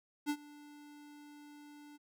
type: tone with ADSR envelope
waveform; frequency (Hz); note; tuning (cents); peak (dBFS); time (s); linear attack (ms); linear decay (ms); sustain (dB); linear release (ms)
square; 293.7; D4; 0; -31; 0.26-1.98; 37; 64; -22; 26
effects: none